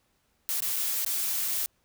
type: noise with dropouts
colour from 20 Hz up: blue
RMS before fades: -29 dBFS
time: 0.49-1.66 s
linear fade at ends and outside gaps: 0 ms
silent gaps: 0.604-0.622 / 0.76-0.764 / 1.048-1.063 / 1.479-1.483 s
effects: pink hiss -71 dBFS RMS until 1.84 s

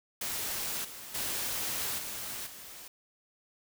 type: noise with level steps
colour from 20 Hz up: white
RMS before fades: -35 / -45 / -34 / -39 / -47 dBFS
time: 0.21-2.88 s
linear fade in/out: 5 ms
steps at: 0.84 / 1.14 / 1.98 / 2.46 s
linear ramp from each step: 10 ms
effects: none

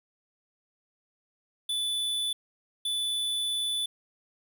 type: tone pair in turn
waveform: square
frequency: 3482 / 3482 Hz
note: A7 / A7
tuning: -19 / -19 cents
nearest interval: unison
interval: 0 cents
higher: neither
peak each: -28 dBFS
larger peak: neither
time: 1.69-2.33 / 2.85-3.86 s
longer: second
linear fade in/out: 5 ms
effects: none

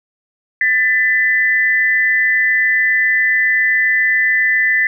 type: tone pair together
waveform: sine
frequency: 1771.7 / 1999 Hz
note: A6 / B6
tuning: +11 / +20 cents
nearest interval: major second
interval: 209 cents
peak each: -14 / -14 dBFS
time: 0.61-4.87 s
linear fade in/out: 2 ms
effects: none

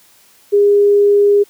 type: tone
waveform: sine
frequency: 407.4 Hz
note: G#4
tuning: 33 cents flat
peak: -7 dBFS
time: 0.52-1.44 s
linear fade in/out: 20 ms
effects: white hiss -49 dBFS RMS until 1.49 s + high-pass 80 Hz 12 dB/octave

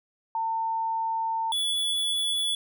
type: tone pair in turn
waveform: sine / square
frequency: 900 / 3419 Hz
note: A5 / G#7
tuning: +39 / +50 cents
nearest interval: octave + major seventh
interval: 2311 cents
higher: second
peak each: -25 dBFS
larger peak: neither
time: 0.35-1.52 / 1.52-2.55 s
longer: first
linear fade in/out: 2 ms
effects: none

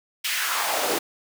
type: noise with high-pass filter sweep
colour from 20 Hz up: pink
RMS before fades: -25 dBFS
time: 0.24-0.99 s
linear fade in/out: 10 ms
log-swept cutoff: 2600 to 360 Hz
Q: 1.9
effects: none

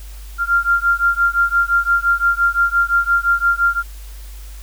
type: beating tone pair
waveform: sine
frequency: 1388 / 1393.8 Hz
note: F6 / F6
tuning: -11 / -4 cents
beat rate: 5.8 Hz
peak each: -16 dBFS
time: 0.38-3.83 s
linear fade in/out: 50 ms
effects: added 50 Hz sine -31 dBFS peak until 4.62 s + white hiss -44 dBFS RMS until 4.62 s

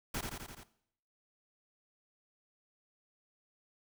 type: noise with echo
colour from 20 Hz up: pink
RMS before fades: -37 dBFS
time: 0.14-0.21 s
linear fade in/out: 5 ms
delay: 85 ms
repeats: 5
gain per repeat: -3 dB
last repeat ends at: 0.635 s
effects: noise-tail reverb RT60 0.7 s tail -17 dB re dry

